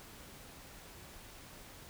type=silence; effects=pink hiss -53 dBFS RMS until 1.89 s